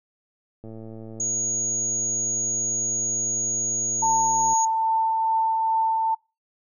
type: click train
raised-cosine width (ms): 2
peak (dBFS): -27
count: 433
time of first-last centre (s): 0.64-4.532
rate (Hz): 111
type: tone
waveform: sine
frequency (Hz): 6680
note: G#8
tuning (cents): +9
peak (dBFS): -23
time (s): 1.2-4.65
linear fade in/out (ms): 2
type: tone with tremolo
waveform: sine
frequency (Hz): 893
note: A5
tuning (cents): +25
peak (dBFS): -18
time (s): 4.02-6.15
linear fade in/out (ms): 10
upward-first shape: triangle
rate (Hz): 2.4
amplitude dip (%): 25
effects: noise-tail reverb RT60 0.3 s tail -26 dB re dry